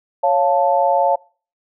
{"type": "chord", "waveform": "sine", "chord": "Db augmented", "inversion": "none", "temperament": "equal", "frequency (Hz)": [554.4, 698.5, 880], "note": ["Db5", "F5", "A5"], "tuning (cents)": [0, 0, 0], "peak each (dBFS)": -17, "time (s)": [0.23, 1.16], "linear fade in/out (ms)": 10, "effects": ["noise-tail reverb RT60 0.4 s tail -24 dB re dry"]}